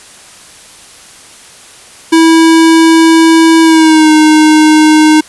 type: tone with pitch glide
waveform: square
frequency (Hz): 326.1 to 309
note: E4 to D#4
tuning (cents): -19 to -12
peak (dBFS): -3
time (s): 2.12-5.21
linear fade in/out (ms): 10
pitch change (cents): -93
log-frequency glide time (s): 3.62-4.11
effects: white hiss -35 dBFS RMS until 5.28 s + resampled to 24000 Hz